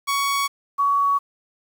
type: tone pair in turn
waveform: sawtooth / sine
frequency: 1119 / 1125.5 Hz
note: C#6 / C#6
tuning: +16 / +26 cents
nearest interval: unison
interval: 10 cents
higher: second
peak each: -16 dBFS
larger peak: neither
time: 0.07-0.48 / 0.78-1.19 s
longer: neither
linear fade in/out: 20 ms
effects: 8-bit